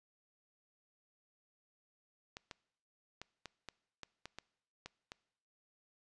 clicks, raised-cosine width 0.2 ms, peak -28 dBFS, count 10, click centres 2.369 / 2.512 / 3.216 / 3.457 / 3.687 / 4.033 / 4.256 / 4.386 / 4.86 / 5.119 s, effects noise-tail reverb RT60 0.8 s tail -23 dB re dry + resampled to 22050 Hz

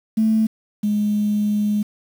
sine tone pair in turn, 220 / 208.8 Hz, A3 / G#3, 0 / +10 cents, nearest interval minor second, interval 90 cents, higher first, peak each -13 / -16 dBFS, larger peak first, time 0.17-0.47 / 0.83-1.83 s, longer second, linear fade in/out 10 ms, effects tanh soft clip ceiling -9 dBFS + 7-bit

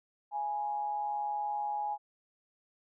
sine tone with amplitude modulation, 830.6 Hz, G#5, in tune, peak -29 dBFS, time 0.31-1.98 s, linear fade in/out 50 ms, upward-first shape sine, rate 141 Hz, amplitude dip 50%, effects none

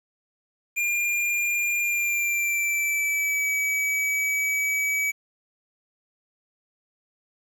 square tone with pitch glide, 2404 to 2282 Hz, D7 to C#7, +40 to +50 cents, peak -23 dBFS, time 0.76-5.12 s, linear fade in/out 20 ms, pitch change -90 cents, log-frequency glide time 1.81-3.48 s, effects 9-bit

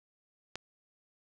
click, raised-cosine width 0.2 ms, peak -20 dBFS, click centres 0.556 s, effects none

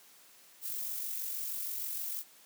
violet noise with amplitude modulation, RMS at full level -36 dBFS, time 0.61-2.24 s, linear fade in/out 50 ms, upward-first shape sine, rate 46.4 Hz, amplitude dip 35%, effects white hiss -59 dBFS RMS until 2.45 s + high-pass 200 Hz 12 dB/octave

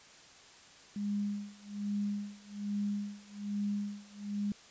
sine tone with tremolo, 204.4 Hz, G#3, 27 cents flat, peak -30 dBFS, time 0.96-4.52 s, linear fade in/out 2 ms, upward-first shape sine, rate 1.2 Hz, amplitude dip 95%, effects white hiss -56 dBFS RMS until 4.7 s + resampled to 16000 Hz

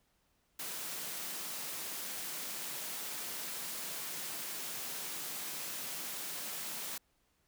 white high-pass noise, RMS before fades -41 dBFS, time 0.59-6.98 s, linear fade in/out 5 ms, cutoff 130 Hz, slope 96 dB/octave, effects pink hiss -75 dBFS RMS until 7.47 s

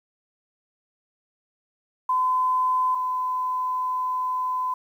sine tone pair in turn, 1018 / 1014.1 Hz, C6 / B5, -48 / +46 cents, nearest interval unison, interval 6 cents, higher first, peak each -19 / -23 dBFS, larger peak first, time 2.09-2.95 / 2.95-4.74 s, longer second, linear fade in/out 5 ms, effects 9-bit

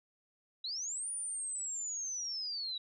sine linear two-way sweep, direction up then down, 3839 to 9580 to 3839 Hz, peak -36 dBFS, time 0.64-2.78 s, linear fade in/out 5 ms, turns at 1.11 s, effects none

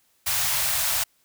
white band-stop noise, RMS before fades -24 dBFS, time 0.26-1.04 s, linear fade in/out 10 ms, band 160 to 600 Hz, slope 48 dB/octave, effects white hiss -65 dBFS RMS until 1.24 s

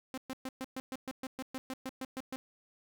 sawtooth tone bursts, 261.6 Hz, C4, in tune, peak -33 dBFS, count 15, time 0.14-2.36 s, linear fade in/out 0 ms, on 36 ms, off 120 ms, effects none

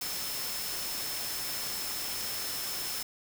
sine tone in noise, 5274 Hz, E8, in tune, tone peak -39 dBFS, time 0.01-3.03 s, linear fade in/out 5 ms, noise white, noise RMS -36 dBFS, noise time 0.01-3.03 s, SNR -6 dB, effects none

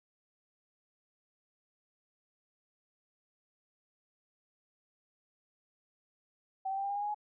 sine tone with pitch steps, 767 / 776.8 / 786.7 / 796.8 / 807 / 817.3 / 827.8 / 838.4 Hz, G5 / G5 / G5 / G5 / G#5 / G#5 / G#5 / G#5, -38 / -16 / +6 / +28 / -50 / -28 / -6 / +16 cents, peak -32 dBFS, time 6.65-7.146 s, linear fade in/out 10 ms, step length 62 ms, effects none

